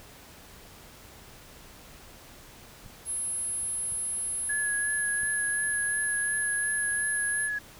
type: clicks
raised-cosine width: 5 ms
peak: -35 dBFS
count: 4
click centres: 2.862 / 3.632 / 3.922 / 5.233 s
type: tone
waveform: sine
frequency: 10600 Hz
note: E9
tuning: 9 cents sharp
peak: -29 dBFS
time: 3.05-7.5 s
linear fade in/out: 50 ms
type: tone with vibrato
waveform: sine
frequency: 1689 Hz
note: G#6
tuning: 29 cents sharp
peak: -28 dBFS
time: 4.49-7.59 s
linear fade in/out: 10 ms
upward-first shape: sine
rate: 2.8 Hz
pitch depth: 22 cents each way
effects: pink hiss -50 dBFS RMS until 7.79 s